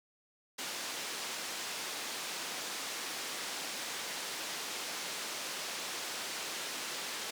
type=band-pass noise; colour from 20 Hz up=white; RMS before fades=-40 dBFS; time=0.58-7.31 s; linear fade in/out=10 ms; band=240 to 6200 Hz; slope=12 dB/octave; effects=none